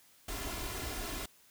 pink noise with comb filter, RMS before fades -39 dBFS, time 0.28-1.26 s, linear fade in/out 5 ms, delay 2.9 ms, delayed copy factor +0.6, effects white hiss -63 dBFS RMS until 1.5 s

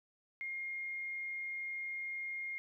sine tone, 2131 Hz, C7, 31 cents sharp, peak -38 dBFS, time 0.41-2.58 s, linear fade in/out 0 ms, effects 13-bit

